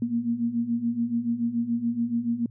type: beating tone pair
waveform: sine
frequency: 230.1 / 237.1 Hz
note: A#3 / A#3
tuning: -22 / +30 cents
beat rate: 7 Hz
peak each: -29 / -25 dBFS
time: 0.02-2.46 s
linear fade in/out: 2 ms
effects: added 115 Hz sine -44 dBFS peak until 2.5 s